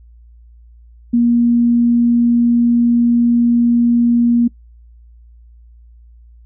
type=tone; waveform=sine; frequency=237.3 Hz; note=A#3; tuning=31 cents sharp; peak=-9 dBFS; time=1.13-4.48 s; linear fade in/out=10 ms; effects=noise-tail reverb RT60 0.1 s tail -21 dB re dry + added 58 Hz sine -40 dBFS peak until 6.45 s